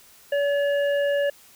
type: harmonic tone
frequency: 570 Hz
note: C#5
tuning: 48 cents sharp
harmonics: 1 / 3 / 5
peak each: -20 / -30 / -37 dBFS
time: 0.32-1.3 s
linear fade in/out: 5 ms
effects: white hiss -52 dBFS RMS until 1.55 s